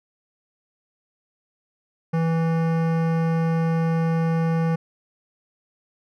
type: tone with hard clipping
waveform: sine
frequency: 164.1 Hz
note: E3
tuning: 8 cents flat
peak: -21 dBFS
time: 2.13-4.76 s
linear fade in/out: 10 ms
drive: 17 dB
effects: none